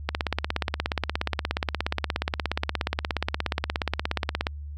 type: click train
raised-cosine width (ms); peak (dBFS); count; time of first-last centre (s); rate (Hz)
0.3; -8; 75; 0.09-4.469; 16.9
effects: added 73 Hz sine -34 dBFS peak until 4.77 s